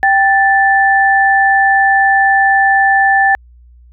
sine tone pair together, 784 / 1760 Hz, G5 / A6, 0 / 0 cents, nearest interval octave + major second, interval 1400 cents, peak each -10 dBFS, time 0.03-3.35 s, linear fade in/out 0 ms, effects added 60 Hz sine -39 dBFS peak until 3.92 s

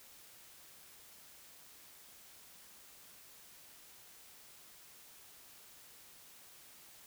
silence, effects white hiss -58 dBFS RMS until 7.06 s

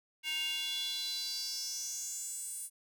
square tone with high-pass filter sweep, 311.1 Hz, D#4, in tune, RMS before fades -38 dBFS, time 0.23-2.7 s, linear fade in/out 50 ms, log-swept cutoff 2500 to 9500 Hz, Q 5.5, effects none

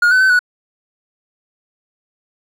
triangle tone with pitch steps, 1431 / 1510 / 1530 / 1472 Hz, F6 / F#6 / G6 / F#6, +42 / +35 / -42 / -9 cents, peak -7 dBFS, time 0.02-0.392 s, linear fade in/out 5 ms, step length 93 ms, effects none

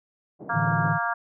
pink band-pass noise, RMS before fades -41 dBFS, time 0.39-0.94 s, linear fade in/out 20 ms, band 170 to 630 Hz, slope 24 dB/octave
harmonic tone, 233.1 Hz, A#3, in tune, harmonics 3 / 4 / 5 / 6 / 7, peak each -30 / -30 / -30 / -30 / -30 dBFS, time 0.49-1.14 s, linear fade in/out 10 ms
sine chord, A suspended fourth, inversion none, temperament equal, 110 / 146.83 / 164.81 Hz, A2 / D3 / E3, 0 / 0 / 0 cents, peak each -29 / -27 / -26 dBFS, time 0.52-0.99 s, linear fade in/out 50 ms
effects none

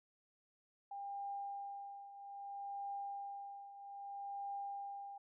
sine tone with tremolo, 800 Hz, G5, 35 cents sharp, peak -40 dBFS, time 0.91-5.18 s, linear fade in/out 5 ms, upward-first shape triangle, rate 0.62 Hz, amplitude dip 75%, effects none

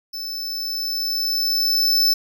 square tone with level ramp, 5274 Hz, E8, in tune, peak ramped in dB -28 to -14 dBFS, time 0.13-2.14 s, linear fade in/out 10 ms, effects none

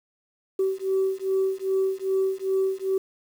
sine beating tone pair, 381.9 / 384.4 Hz, G4 / G4, -45 / -34 cents, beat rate 2.5 Hz, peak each -24 dBFS, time 0.59-2.98 s, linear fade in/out 5 ms, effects tanh soft clip ceiling -16 dBFS + 8-bit

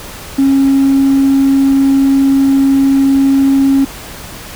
triangle tone, 272.5 Hz, C#4, 29 cents flat, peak -3 dBFS, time 0.38-3.85 s, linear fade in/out 10 ms, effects tanh soft clip ceiling -3 dBFS + pink hiss -29 dBFS RMS until 4.55 s

